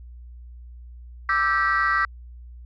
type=chord; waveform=sine; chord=E minor seventh; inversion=third; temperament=equal with one note detuned; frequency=1174.7 / 1318.5 / 1568 / 1933.8 Hz; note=D6 / E6 / G6 / B6; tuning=0 / 0 / 0 / -37 cents; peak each=-23 dBFS; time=1.29-2.05 s; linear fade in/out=2 ms; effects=tanh soft clip ceiling -13 dBFS + added 60 Hz sine -39 dBFS peak until 2.65 s